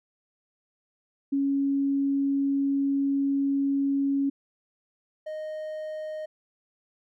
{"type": "tone pair in turn", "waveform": ["sine", "triangle"], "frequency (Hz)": [277.2, 619.8], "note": ["C#4", "D#5"], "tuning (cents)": [0, -7], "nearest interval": "octave + major second", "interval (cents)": 1393, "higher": "second", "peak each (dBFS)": [-22, -30], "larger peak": "first", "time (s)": [[1.32, 4.3], [5.26, 6.26]], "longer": "first", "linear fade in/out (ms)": 10, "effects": []}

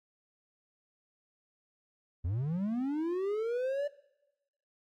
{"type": "linear sweep", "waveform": "triangle", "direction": "up", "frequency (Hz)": [77.78, 587.3], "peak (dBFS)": -28, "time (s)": [2.24, 3.88], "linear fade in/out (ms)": 10, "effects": ["noise-tail reverb RT60 0.9 s tail -19 dB re dry", "AAC 64 kbps"]}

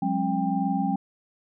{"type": "tone cluster", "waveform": "sine", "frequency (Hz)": [181.5, 203.2, 269.5, 793], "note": ["F#3", "G#3", "C#4", "G5"], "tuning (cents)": [-33, -38, -49, 20], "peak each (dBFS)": -28, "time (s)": [0.02, 0.96], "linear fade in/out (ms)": 5, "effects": []}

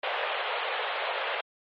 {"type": "band-pass noise", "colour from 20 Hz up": "pink", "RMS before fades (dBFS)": -31, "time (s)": [0.03, 1.41], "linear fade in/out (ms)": 5, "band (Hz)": [470, 3500], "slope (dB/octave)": 48, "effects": ["MP3 32 kbps"]}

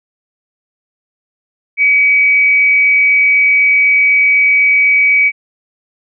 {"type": "tone with amplitude modulation", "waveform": "sine", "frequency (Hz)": 2272, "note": "C#7", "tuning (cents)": 42, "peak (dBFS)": -5, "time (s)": [1.77, 5.32], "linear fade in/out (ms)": 50, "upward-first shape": "sine", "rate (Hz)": 212, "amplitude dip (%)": 35, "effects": []}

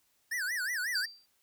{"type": "tone with vibrato", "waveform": "square", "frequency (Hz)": 1702, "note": "G#6", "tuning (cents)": 42, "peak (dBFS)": -32, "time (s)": [0.31, 1.06], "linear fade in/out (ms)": 10, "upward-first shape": "sine", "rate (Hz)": 5.5, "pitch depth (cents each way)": 270}
{"type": "tone with exponential decay", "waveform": "sine", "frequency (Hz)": 4693, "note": "D8", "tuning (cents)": -2, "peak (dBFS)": -27, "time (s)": [0.95, 1.26], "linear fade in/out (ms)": 5, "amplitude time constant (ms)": 66}
{"effects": ["white hiss -72 dBFS RMS until 1.42 s"]}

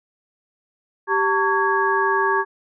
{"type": "tone cluster", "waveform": "sine", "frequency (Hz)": [390.6, 903, 1125, 1654], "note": ["G4", "A5", "C#6", "G#6"], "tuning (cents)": [-6, 45, 25, -8], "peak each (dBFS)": -22, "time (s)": [1.07, 2.45], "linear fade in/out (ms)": 50, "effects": []}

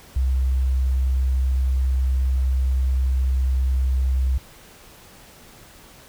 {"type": "tone", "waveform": "sine", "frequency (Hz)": 65, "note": "C2", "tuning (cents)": -11, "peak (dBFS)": -17, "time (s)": [0.16, 4.38], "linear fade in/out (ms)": 5, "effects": ["pink hiss -47 dBFS RMS until 6.08 s"]}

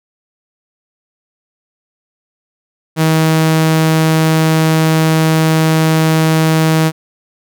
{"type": "tone", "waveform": "sawtooth", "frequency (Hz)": 159.3, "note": "D#3", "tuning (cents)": 41, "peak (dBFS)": -5, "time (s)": [2.96, 6.92], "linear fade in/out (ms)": 50, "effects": []}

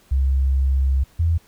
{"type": "tone pair in turn", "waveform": "sine", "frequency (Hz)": [67, 82.89], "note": ["C2", "E2"], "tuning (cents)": [42, 10], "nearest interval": "major third", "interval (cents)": 368, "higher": "second", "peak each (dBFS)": -15, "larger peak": "neither", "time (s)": [[0.11, 1.04], [1.19, 1.38]], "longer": "first", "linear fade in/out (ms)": 10, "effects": ["pink hiss -55 dBFS RMS until 1.47 s"]}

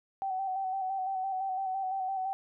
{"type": "tone with vibrato", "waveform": "sine", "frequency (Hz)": 763, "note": "G5", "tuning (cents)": -47, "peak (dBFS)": -30, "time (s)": [0.22, 2.33], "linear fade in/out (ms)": 0, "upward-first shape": "square", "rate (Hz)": 5.9, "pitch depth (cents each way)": 31, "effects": []}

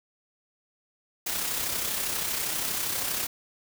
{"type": "noise with amplitude modulation", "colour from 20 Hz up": "white", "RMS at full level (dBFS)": -28, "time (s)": [1.26, 3.27], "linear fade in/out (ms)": 10, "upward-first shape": "sine", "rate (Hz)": 32.5, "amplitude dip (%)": 40, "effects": []}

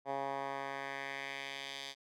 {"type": "tone with band-pass filter sweep", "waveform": "10% pulse", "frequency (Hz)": 137.6, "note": "C#3", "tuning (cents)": -12, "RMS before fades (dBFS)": -41, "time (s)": [0.05, 1.95], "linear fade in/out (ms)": 50, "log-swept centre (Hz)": [770, 4000], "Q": 1.7, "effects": []}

